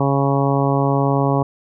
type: harmonic tone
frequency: 138.59 Hz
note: C#3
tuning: in tune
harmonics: 1 / 2 / 3 / 4 / 5 / 6 / 7 / 8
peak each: -18 / -21 / -23 / -24 / -25 / -26 / -26 / -27 dBFS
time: 0-1.43 s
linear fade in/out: 5 ms
effects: none